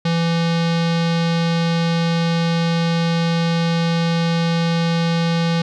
square tone with low-pass filter, 167.4 Hz, E3, 27 cents sharp, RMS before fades -18 dBFS, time 0.05-5.62 s, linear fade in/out 5 ms, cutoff 4300 Hz, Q 2.1, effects none

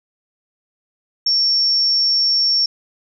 sine tone, 5470 Hz, F8, 37 cents flat, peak -13 dBFS, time 1.26-2.66 s, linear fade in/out 5 ms, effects none

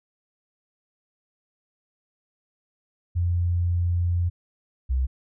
sine tone pair in turn, 87.31 / 64.64 Hz, F2 / C2, 0 / -20 cents, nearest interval perfect fourth, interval 520 cents, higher first, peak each -20 dBFS, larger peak neither, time 3.15-4.3 / 4.89-5.07 s, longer first, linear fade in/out 20 ms, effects none

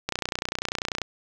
click train, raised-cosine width 0.2 ms, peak -9 dBFS, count 29, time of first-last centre 0.09-1.017 s, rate 30.2 Hz, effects 8-bit

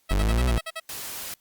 10% pulse tone bursts, 648 Hz, E5, 30 cents flat, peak -22 dBFS, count 8, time 0.09-0.801 s, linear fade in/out 10 ms, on 46 ms, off 49 ms
40% pulse linear two-way sweep, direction up then down, 46.25 to 63.1 to 54 Hz, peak -19 dBFS, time 0.11-0.58 s, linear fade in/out 0 ms, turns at 0.46 s
white noise, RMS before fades -35 dBFS, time 0.89-1.34 s, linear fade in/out 2 ms
effects white hiss -66 dBFS RMS until 1.4 s + Opus 48 kbps

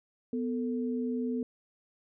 sine tone pair together, 247.4 / 444.9 Hz, B3 / A4, +3 / +19 cents, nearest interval minor seventh, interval 1016 cents, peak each -30 / -36 dBFS, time 0.33-1.43 s, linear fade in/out 2 ms, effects none

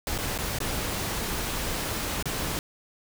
pink noise with dropouts, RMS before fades -30 dBFS, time 0.07-2.59 s, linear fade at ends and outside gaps 1 ms, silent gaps 0.179-0.186 / 0.378-0.387 / 0.587-0.603 / 2.226-2.256 s, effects none

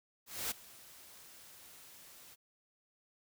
white noise with ADSR envelope, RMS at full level -36 dBFS, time 0.26-2.36 s, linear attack 250 ms, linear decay 13 ms, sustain -20 dB, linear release 28 ms, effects none

